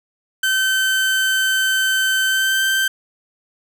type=tone with pitch glide; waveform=30% pulse; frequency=1540 to 1557 Hz; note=G6 to G6; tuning=-31 to -12 cents; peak=-13 dBFS; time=0.43-2.88 s; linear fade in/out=5 ms; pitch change=+19 cents; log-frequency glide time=2.27-2.63 s; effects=none